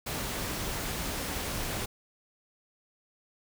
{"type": "noise", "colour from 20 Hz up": "pink", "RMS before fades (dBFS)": -34, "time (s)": [0.06, 1.86], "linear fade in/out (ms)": 10, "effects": []}